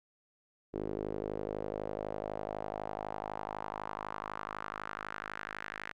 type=tone with band-pass filter sweep; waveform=sawtooth; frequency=52 Hz; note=G#1; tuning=3 cents sharp; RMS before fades=-40 dBFS; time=0.73-5.93 s; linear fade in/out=20 ms; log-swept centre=380 to 1800 Hz; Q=2.7; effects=none